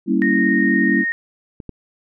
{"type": "chord", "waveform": "sine", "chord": "G diminished seventh", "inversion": "none", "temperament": "equal with one note detuned", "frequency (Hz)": [196, 233.1, 277.2, 328.7], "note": ["G3", "Bb3", "Db4", "Fb4"], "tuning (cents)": [0, 0, 0, -5], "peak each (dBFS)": -20, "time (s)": [0.06, 1.05], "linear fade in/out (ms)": 50}
{"type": "tone", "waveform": "sine", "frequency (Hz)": 1854, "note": "A#6", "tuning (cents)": -10, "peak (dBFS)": -18, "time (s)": [0.22, 1.12], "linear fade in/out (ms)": 0}
{"type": "clicks", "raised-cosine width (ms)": 3, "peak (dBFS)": [-21, -18], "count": 2, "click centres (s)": [1.602, 1.693]}
{"effects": []}